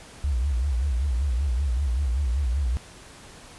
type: tone with vibrato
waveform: sine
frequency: 65.41 Hz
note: C2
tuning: in tune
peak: -21 dBFS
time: 0.24-2.77 s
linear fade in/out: 0 ms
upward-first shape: sine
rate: 5.2 Hz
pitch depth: 200 cents each way
effects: pink hiss -46 dBFS RMS until 3.58 s + resampled to 24000 Hz